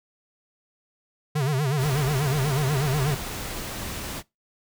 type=tone with vibrato; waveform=square; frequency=140.7 Hz; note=C#3; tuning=26 cents sharp; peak=-22 dBFS; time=1.35-3.15 s; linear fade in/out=10 ms; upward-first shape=sine; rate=8.2 Hz; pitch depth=160 cents each way
type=noise; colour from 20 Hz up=pink; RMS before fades=-33 dBFS; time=1.77-4.23 s; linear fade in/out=50 ms
effects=noise-tail reverb RT60 0.2 s tail -22 dB re dry